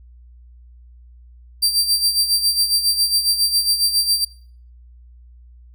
sawtooth tone with tremolo, 4699 Hz, D8, in tune, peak -10 dBFS, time 1.62-4.25 s, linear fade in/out 10 ms, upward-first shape sine, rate 7.3 Hz, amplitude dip 70%, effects noise-tail reverb RT60 0.5 s tail -22 dB re dry + added 60 Hz sine -42 dBFS peak until 5.74 s

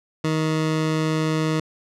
20% pulse tone, 157.3 Hz, D#3, 19 cents sharp, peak -15 dBFS, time 0.24-1.6 s, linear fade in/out 5 ms, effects low-pass 7000 Hz 12 dB/octave

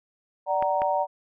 sine chord, D augmented, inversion none, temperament equal with one note detuned, 587.3 / 753.4 / 932.3 Hz, D5 / F#5 / A#5, 0 / +31 / 0 cents, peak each -26 dBFS, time 0.46-1.07 s, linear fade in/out 50 ms
clicks, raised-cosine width 0.5 ms, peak -17 dBFS, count 2, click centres 0.625 / 0.819 s
effects none

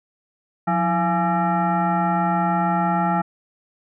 sine tone with frequency modulation, 329.6 Hz, E4, in tune, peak -17 dBFS, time 0.67-3.22 s, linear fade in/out 10 ms, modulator 508 Hz, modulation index 2, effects none

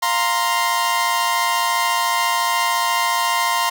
sawtooth chord, F suspended fourth, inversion none, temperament equal, 698.5 / 932.3 / 1046.5 Hz, F5 / Bb5 / C6, 0 / 0 / 0 cents, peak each -22 / -17 / -16 dBFS, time 0.02-3.7 s, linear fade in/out 10 ms, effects none

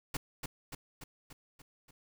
pink noise with echo, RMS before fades -35 dBFS, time 0.14-0.17 s, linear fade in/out 5 ms, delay 290 ms, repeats 6, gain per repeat -4 dB, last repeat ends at 1.91 s, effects none

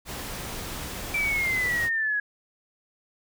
pink noise, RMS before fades -35 dBFS, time 0.05-1.9 s, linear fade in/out 50 ms
sine exponential sweep, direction down, 2349 to 1661.2 Hz, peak -23 dBFS, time 1.14-2.2 s, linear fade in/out 5 ms
effects none

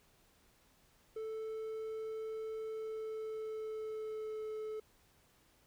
triangle tone with pitch glide, 440 to 432.9 Hz, A4 to A4, 0 to -28 cents, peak -37 dBFS, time 1.16-4.8 s, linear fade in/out 5 ms, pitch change -28 cents, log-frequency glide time 2.64-4.48 s, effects pink hiss -69 dBFS RMS until 5.66 s

